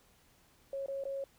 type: tone with dropouts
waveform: sine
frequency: 548 Hz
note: C#5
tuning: 20 cents flat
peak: -35 dBFS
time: 0.73-1.24 s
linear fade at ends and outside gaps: 2 ms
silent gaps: 0.861-0.883 / 1.038-1.053 s
effects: pink hiss -66 dBFS RMS until 1.38 s